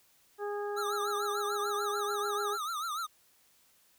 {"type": "harmonic tone", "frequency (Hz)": 410.9, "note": "G#4", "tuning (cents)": -18, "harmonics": [1, 2, 3, 4], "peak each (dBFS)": [-34, -40, -44, -46], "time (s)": [0.38, 2.58], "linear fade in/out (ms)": 50}
{"type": "tone with vibrato", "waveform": "square", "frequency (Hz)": 1277, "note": "D#6", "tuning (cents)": 45, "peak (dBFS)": -34, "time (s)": [0.76, 3.07], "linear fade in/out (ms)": 20, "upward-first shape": "triangle", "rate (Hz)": 6.8, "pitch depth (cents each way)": 160}
{"effects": ["white hiss -66 dBFS RMS until 3.98 s"]}